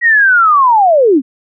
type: linear sweep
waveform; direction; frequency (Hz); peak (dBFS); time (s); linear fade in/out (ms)
sine; down; 1925 to 237.1; -5; 0.01-1.22; 50
effects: none